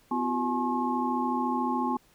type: tone cluster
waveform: sine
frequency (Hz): 251.6 / 341.4 / 375.3 / 851 / 1077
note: B3 / F4 / F#4 / G#5 / C6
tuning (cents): +32 / -39 / +25 / +42 / +50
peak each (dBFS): -29 / -36 / -38 / -30 / -32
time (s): 0.11-1.97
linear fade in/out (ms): 5
effects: pink hiss -62 dBFS RMS until 2.14 s